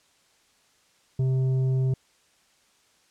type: tone with tanh clipping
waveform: sine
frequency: 130.81 Hz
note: C3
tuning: in tune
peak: -22 dBFS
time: 1.19-1.94 s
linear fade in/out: 5 ms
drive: 7 dB
effects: white hiss -63 dBFS RMS until 3.1 s + low-pass 8000 Hz 12 dB/octave